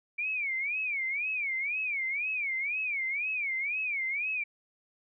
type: tone with vibrato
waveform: sine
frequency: 2311 Hz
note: D7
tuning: 28 cents flat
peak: -29 dBFS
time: 0.18-4.44 s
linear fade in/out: 10 ms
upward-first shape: sine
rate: 2 Hz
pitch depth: 190 cents each way
effects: none